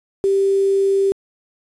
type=tone with quantisation; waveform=sine; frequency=392 Hz; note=G4; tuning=in tune; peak=-13 dBFS; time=0.24-1.12 s; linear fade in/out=0 ms; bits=6; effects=resampled to 22050 Hz

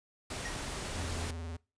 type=noise; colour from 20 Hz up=pink; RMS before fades=-39 dBFS; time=0.3-1.31 s; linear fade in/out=5 ms
type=tone with exponential decay; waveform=square; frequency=1881 Hz; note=A#6; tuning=15 cents sharp; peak=-37 dBFS; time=0.45-0.61 s; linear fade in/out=5 ms; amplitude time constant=33 ms
type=tone with vibrato; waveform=square; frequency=82.3 Hz; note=E2; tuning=2 cents flat; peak=-39 dBFS; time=0.94-1.57 s; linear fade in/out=10 ms; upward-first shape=triangle; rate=20 Hz; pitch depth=110 cents each way
effects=noise-tail reverb RT60 0.3 s tail -23 dB re dry + resampled to 22050 Hz

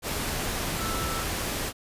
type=tone in noise; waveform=sine; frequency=1322 Hz; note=E6; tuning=5 cents sharp; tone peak=-34 dBFS; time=0.77-1.25 s; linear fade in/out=50 ms; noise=pink; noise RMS=-30 dBFS; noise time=0.02-1.73 s; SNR=-7 dB; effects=resampled to 32000 Hz

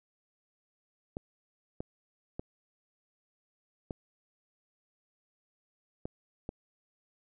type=clicks; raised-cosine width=2 ms; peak=-23 dBFS; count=6; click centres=1.169 / 1.805 / 2.395 / 3.908 / 6.055 / 6.491 s; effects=none

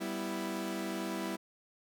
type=chord; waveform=sawtooth; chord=E minor; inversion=first; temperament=equal; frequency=196 / 246.9 / 329.6 Hz; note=G3 / B3 / E4; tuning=0 / 0 / 0 cents; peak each=-35 / -38 / -34 dBFS; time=0-1.37 s; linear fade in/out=20 ms; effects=none

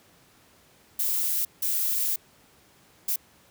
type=noise bursts at uneven times; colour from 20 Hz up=violet; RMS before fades=-26 dBFS; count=3; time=0.99-1.45 / 1.62-2.16 / 3.08-3.16 s; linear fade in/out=5 ms; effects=pink hiss -58 dBFS RMS until 3.5 s + high-pass 80 Hz 12 dB/octave

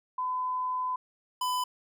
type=tone pair in turn; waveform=sine / square; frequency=1011 / 1002.9 Hz; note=B5 / B5; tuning=+40 / +26 cents; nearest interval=unison; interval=14 cents; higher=first; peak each=-28 dBFS; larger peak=neither; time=0.18-0.96 / 1.41-1.64 s; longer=first; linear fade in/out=5 ms; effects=none

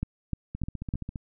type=two click trains; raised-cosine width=5 ms; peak=-16 / -22 dBFS; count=4 / 10; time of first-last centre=0.03-0.939 / 0.55-1.158 s; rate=3.3 / 14.8 Hz; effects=none

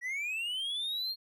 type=linear sweep; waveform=triangle; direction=up; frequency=1905 to 4284 Hz; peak=-31 dBFS; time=0.01-1.16 s; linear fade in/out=50 ms; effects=none

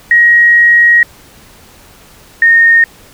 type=tone pair in turn; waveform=sine; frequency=1890 / 1842.6 Hz; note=A#6 / A#6; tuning=+23 / -21 cents; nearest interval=unison; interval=44 cents; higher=first; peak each=-3 dBFS; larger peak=neither; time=0.11-1.03 / 2.42-2.84 s; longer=first; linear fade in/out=2 ms; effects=pink hiss -40 dBFS RMS until 3.13 s

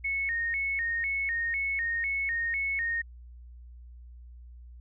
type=tone with vibrato; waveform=sine; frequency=2018 Hz; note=B6; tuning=37 cents sharp; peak=-27 dBFS; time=0.04-3.02 s; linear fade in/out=10 ms; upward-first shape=square; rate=2 Hz; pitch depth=150 cents each way; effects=added 60 Hz sine -45 dBFS peak until 4.8 s

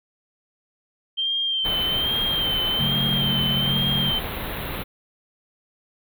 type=tone with vibrato; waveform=sine; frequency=3136 Hz; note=G7; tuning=in tune; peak=-21 dBFS; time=1.17-4.2 s; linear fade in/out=20 ms; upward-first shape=sine; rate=1.2 Hz; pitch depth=42 cents each way
type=band-stop noise; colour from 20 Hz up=pink; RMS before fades=-30 dBFS; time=1.64-4.84 s; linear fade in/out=20 ms; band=4000 to 11000 Hz; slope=96 dB/octave
type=chord; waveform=sine; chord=F# minor; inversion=second; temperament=just; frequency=138.75 / 185 / 222 Hz; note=C#3 / F#3 / A3; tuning=+2 / 0 / +16 cents; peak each=-26 / -30 / -30 dBFS; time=2.79-4.11 s; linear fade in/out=10 ms
effects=none

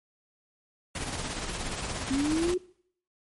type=noise with tremolo; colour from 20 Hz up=pink; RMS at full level=-32 dBFS; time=0.95-2.54 s; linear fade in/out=2 ms; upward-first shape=sine; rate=17 Hz; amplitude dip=45%
type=linear sweep; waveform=sine; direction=up; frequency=260 to 370 Hz; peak=-24 dBFS; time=2.1-2.58 s; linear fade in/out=10 ms
effects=noise-tail reverb RT60 0.6 s tail -21 dB re dry + MP3 48 kbps

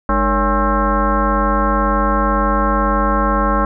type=tone with frequency modulation; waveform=sine; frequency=561 Hz; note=C#5; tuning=21 cents sharp; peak=-12 dBFS; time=0.09-3.65 s; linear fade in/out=2 ms; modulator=256 Hz; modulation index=3.2; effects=none

